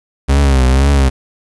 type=tone with vibrato; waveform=40% pulse; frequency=67.1 Hz; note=C2; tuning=44 cents sharp; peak=-7 dBFS; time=0.28-1.1 s; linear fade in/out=20 ms; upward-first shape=triangle; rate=2 Hz; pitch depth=110 cents each way; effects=resampled to 24000 Hz + 7-bit